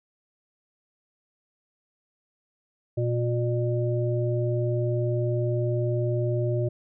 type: harmonic tone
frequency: 120 Hz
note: B2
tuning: 49 cents flat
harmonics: 1 / 3 / 5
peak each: -24 / -29 / -31 dBFS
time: 2.97-6.69 s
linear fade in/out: 10 ms
effects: none